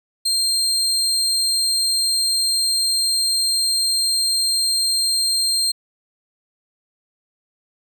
30% pulse tone, 4186 Hz, C8, in tune, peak -14 dBFS, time 0.25-5.72 s, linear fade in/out 10 ms, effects none

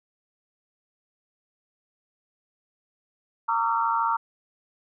sine tone cluster, 918 / 1142 / 1235 / 1361 Hz, A#5 / D6 / D#6 / F6, -27 / -49 / -13 / -45 cents, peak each -24 / -28 / -31 / -28 dBFS, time 3.48-4.17 s, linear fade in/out 10 ms, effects none

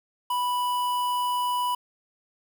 square tone with notch filter, 986 Hz, B5, 3 cents flat, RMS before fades -26 dBFS, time 0.3-1.75 s, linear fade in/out 5 ms, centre 6000 Hz, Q 0.85, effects 9-bit

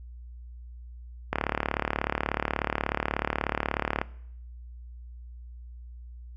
click train, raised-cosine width 0.5 ms, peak -10 dBFS, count 99, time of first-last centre 1.33-4.015 s, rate 36.5 Hz, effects noise-tail reverb RT60 0.7 s tail -21 dB re dry + added 60 Hz sine -41 dBFS peak until 6.36 s

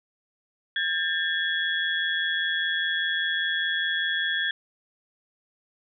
sine tone cluster, 1612 / 1777 / 3352 Hz, G6 / A6 / G#7, +48 / +17 / +15 cents, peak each -28 dBFS, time 0.76-4.51 s, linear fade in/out 2 ms, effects none

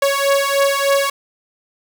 sawtooth beating tone pair, 554.4 / 557.7 Hz, C#5 / C#5, 0 / +10 cents, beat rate 3.3 Hz, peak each -13 / -13 dBFS, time 0.02-1.1 s, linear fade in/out 5 ms, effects none

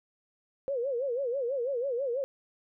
sine tone with vibrato, 513 Hz, C5, 34 cents flat, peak -28 dBFS, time 0.68-2.24 s, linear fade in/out 0 ms, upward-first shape sine, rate 6.1 Hz, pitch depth 170 cents each way, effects none

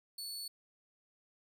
sawtooth tone, 4435 Hz, C#8, in tune, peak -38 dBFS, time 0.18-0.48 s, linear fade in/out 5 ms, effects none

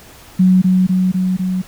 sine tone with echo, 185 Hz, F#3, in tune, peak -7 dBFS, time 0.39-0.62 s, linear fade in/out 10 ms, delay 250 ms, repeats 4, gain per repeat -2 dB, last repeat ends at 1.62 s, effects pink hiss -41 dBFS RMS until 1.67 s

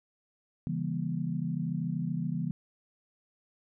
sine chord, C# diminished seventh, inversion none, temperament just, 138.59 / 166.31 / 199.57 / 239.5 Hz, C#3 / E3 / G3 / Bb3, 0 / +16 / +31 / +47 cents, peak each -36 / -32 / -38 / -37 dBFS, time 0.67-2.51 s, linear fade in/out 0 ms, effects none

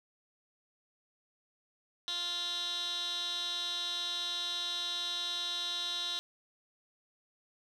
15% pulse tone with band-pass filter, 349.2 Hz, F4, in tune, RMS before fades -36 dBFS, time 2.08-6.19 s, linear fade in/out 0 ms, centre 3900 Hz, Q 5.5, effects none

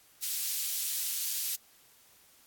white high-pass noise, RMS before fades -33 dBFS, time 0.22-1.56 s, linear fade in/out 10 ms, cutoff 3600 Hz, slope 12 dB/octave, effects white hiss -61 dBFS RMS until 2.46 s + AAC 64 kbps

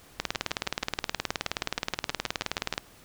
two click trains, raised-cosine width 0.2 ms, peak -9 / -16 dBFS, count 50 / 16, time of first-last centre 0.2-2.779 / 0.35-2.739 s, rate 19 / 6.28 Hz, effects pink hiss -54 dBFS RMS until 3.04 s

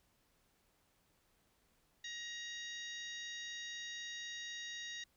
harmonic tone, 944 Hz, A#5, 22 cents sharp, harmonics 2 / 3 / 4 / 5 / 6 / 7, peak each -47 / -54 / -47 / -59 / -55 / -55 dBFS, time 2.04-5.04 s, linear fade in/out 5 ms, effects pink hiss -75 dBFS RMS until 5.16 s

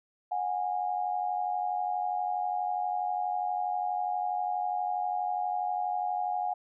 sine tone pair together, 727 / 819.3 Hz, F#5 / G#5, -31 / -24 cents, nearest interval major second, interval 207 cents, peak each -30 / -32 dBFS, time 0.31-6.54 s, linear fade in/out 10 ms, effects none

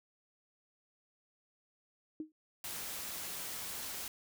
sine tone with exponential decay, 311.6 Hz, D#4, 3 cents sharp, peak -34 dBFS, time 2.2-2.32 s, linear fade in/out 2 ms, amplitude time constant 25 ms
white noise, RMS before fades -42 dBFS, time 2.64-4.08 s, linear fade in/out 2 ms
effects none

